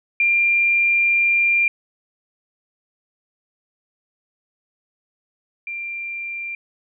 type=tone pair in turn; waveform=sine; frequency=2387 / 2375 Hz; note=D7 / D7; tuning=+28 / +19 cents; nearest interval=unison; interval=9 cents; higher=first; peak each=-14 / -26 dBFS; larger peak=first; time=0.2-1.68 / 5.67-6.55 s; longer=first; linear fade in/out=2 ms; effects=none